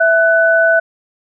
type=tone pair together; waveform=sine; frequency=659.3 / 1494.7 Hz; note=E5 / F#6; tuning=0 / +17 cents; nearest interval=octave + major second; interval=1417 cents; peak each=-11 dBFS; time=0-0.8 s; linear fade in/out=10 ms; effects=none